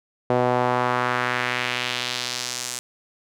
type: tone with band-pass filter sweep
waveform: sawtooth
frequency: 124 Hz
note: B2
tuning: 7 cents sharp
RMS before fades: -24 dBFS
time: 0.3-2.79 s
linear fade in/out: 0 ms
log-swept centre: 590 to 7800 Hz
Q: 1.5
effects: none